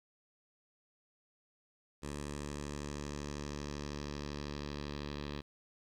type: tone with low-pass filter sweep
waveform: 10% pulse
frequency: 72.7 Hz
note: D2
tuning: 17 cents flat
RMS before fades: -42 dBFS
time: 2.02-5.42 s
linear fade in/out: 20 ms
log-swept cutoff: 8700 to 4000 Hz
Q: 2.3
effects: 11-bit